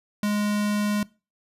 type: tone with notch filter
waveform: square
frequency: 207.7 Hz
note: G#3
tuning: in tune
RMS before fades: -24 dBFS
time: 0.23-1.03 s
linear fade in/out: 2 ms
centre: 510 Hz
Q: 1.8
effects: noise-tail reverb RT60 0.3 s tail -21 dB re dry + resampled to 32000 Hz